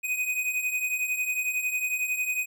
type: beating tone pair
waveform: square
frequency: 2489 / 2500 Hz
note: D#7 / D#7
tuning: 0 / +8 cents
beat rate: 11 Hz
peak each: -33 / -28 dBFS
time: 0.03-2.46 s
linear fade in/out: 20 ms
effects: none